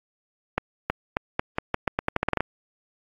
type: accelerating click train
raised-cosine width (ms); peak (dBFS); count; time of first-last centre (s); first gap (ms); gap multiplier
0.5; -7; 15; 0.58-2.406; 320; 0.84
effects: AAC 32 kbps